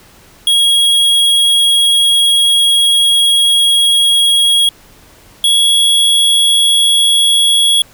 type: tone pair in turn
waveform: square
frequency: 3303 / 3338 Hz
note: G#7 / G#7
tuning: -10 / +8 cents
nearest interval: unison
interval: 18 cents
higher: second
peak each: -8 dBFS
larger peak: neither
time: 0.47-4.69 / 5.44-7.82 s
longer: first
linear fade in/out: 2 ms
effects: pink hiss -43 dBFS RMS until 7.93 s